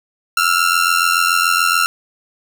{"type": "ring-modulated tone", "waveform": "sawtooth", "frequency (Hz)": 1367, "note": "F6", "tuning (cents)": -37, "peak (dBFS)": -6, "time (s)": [0.37, 1.86], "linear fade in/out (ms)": 0, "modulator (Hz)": 43.5, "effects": []}